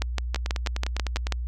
two click trains, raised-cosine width 0.2 ms, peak -9 / -12 dBFS, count 9 / 10, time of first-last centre 0.02-1.323 / 0.36-1.269 s, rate 6.14 / 9.9 Hz, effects added 60 Hz sine -27 dBFS peak until 1.47 s

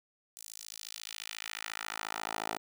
10% pulse tone with high-pass filter sweep, 54.2 Hz, A1, 25 cents flat, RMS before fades -41 dBFS, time 0.37-2.58 s, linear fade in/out 0 ms, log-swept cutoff 7700 to 590 Hz, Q 1.2, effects none

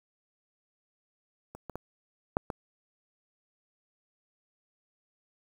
clicks, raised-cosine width 1 ms, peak -29 / -25 / -22 / -11 / -19 dBFS, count 5, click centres 1.55 / 1.697 / 1.756 / 2.369 / 2.502 s, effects 8-bit

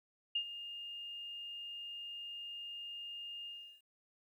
sine tone with ADSR envelope, 2825 Hz, F7, 19 cents sharp, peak -30 dBFS, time 0.35-3.82 s, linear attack 7 ms, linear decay 78 ms, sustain -13 dB, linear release 360 ms, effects 12-bit

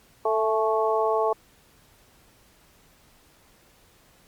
harmonic tone with a mistuned harmonic, 220.6 Hz, A3, 5 cents sharp, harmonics 2 / 3 / 4 / 5, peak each -24 / -26 / -27 / -28 dBFS, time 0.25-1.33 s, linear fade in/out 5 ms, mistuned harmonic 4, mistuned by -37 cents, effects pink hiss -58 dBFS RMS until 4.27 s + Opus 48 kbps

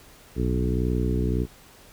harmonic tone with a mistuned harmonic, 61.74 Hz, B1, in tune, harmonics 1 / 2 / 3 / 4 / 5 / 6 / 7, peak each -25 / -28 / -30 / -31 / -32 / -33 / -33 dBFS, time 0.35-1.47 s, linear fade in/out 50 ms, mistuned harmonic 1, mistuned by +50 cents, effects pink hiss -51 dBFS RMS until 1.92 s

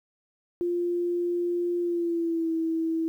sine tone with pitch glide, 349.2 to 325.8 Hz, F4 to E4, 0 to -20 cents, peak -24 dBFS, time 0.61-3.08 s, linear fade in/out 0 ms, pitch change -120 cents, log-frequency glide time 1.8-2.52 s, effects 10-bit

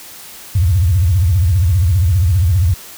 sine tone with vibrato, 89.1 Hz, F2, 35 cents sharp, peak -9 dBFS, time 0.55-2.74 s, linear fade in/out 5 ms, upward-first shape sine, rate 15 Hz, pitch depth 270 cents each way, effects white hiss -35 dBFS RMS until 2.97 s

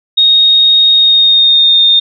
sine tone with pitch glide, 3729 to 3654 Hz, A#7 to A#7, 0 to -35 cents, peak -4 dBFS, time 0.17-2 s, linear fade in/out 10 ms, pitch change -35 cents, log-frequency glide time 0.93-1.84 s, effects none

